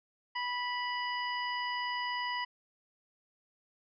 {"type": "harmonic tone", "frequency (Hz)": 983, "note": "B5", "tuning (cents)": -8, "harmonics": [1, 2, 3, 5], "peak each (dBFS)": [-35, -37, -41, -45], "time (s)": [0.35, 2.45], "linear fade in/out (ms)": 10, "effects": []}